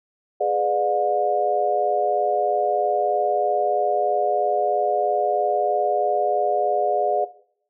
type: chord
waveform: sine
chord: G# diminished seventh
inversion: none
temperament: just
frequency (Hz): 415.3 / 498.4 / 598 / 717.6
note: G#4 / B4 / D5 / F5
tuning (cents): 0 / +16 / +31 / +47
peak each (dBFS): -25 / -28 / -23 / -23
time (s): 0.4-7.25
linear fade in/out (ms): 10
effects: noise-tail reverb RT60 0.6 s tail -17 dB re dry